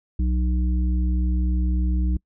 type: harmonic tone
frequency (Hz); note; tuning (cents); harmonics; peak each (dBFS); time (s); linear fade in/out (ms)
61.74; B1; 0; 1 / 3 / 5; -19 / -29 / -33; 0.19-2.17; 5
effects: noise-tail reverb RT60 0.1 s tail -26 dB re dry